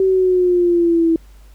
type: exponential sweep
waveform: sine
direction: down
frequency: 383.4 to 326 Hz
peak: -11 dBFS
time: 0-1.16 s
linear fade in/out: 2 ms
effects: added 50 Hz sine -40 dBFS peak until 1.54 s + pink hiss -54 dBFS RMS until 1.54 s